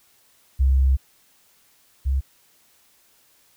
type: tone pair in turn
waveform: sine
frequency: 66.4 / 67.25 Hz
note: C2 / C2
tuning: +26 / +48 cents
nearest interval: unison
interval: 22 cents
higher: second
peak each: -14 / -18 dBFS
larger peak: first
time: 0.59-0.97 / 2.05-2.21 s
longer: first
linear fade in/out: 20 ms
effects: white hiss -59 dBFS RMS until 3.56 s